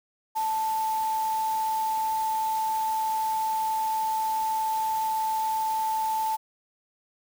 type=tone in noise; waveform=sine; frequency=880 Hz; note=A5; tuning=in tune; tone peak=-24 dBFS; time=0.35-6.37 s; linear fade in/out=20 ms; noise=white; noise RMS=-41 dBFS; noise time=0.35-6.37 s; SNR=+14 dB; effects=none